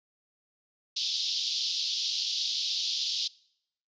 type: band-pass noise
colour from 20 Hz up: white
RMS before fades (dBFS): -31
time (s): 0.96-3.28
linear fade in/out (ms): 10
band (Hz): 3200 to 5300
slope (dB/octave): 48
effects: noise-tail reverb RT60 0.7 s tail -23 dB re dry + resampled to 16000 Hz